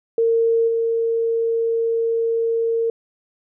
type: tone with level steps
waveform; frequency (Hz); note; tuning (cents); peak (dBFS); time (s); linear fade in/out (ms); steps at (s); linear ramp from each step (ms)
sine; 457.9; A#4; -31; -14 / -17; 0.18-2.9; 2; 0.67; 20
effects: none